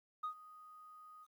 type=tone with ADSR envelope; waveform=sine; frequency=1244.5 Hz; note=D#6; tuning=in tune; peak=-34 dBFS; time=0.23-1.27 s; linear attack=11 ms; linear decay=95 ms; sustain=-20 dB; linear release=41 ms; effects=tanh soft clip ceiling -35 dBFS + 12-bit